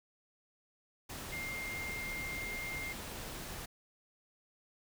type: tone in noise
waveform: sine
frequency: 2112 Hz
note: C7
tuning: 16 cents sharp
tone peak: -39 dBFS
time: 1.32-2.93 s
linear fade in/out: 10 ms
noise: pink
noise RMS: -44 dBFS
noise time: 1.09-3.66 s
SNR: +2 dB
effects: none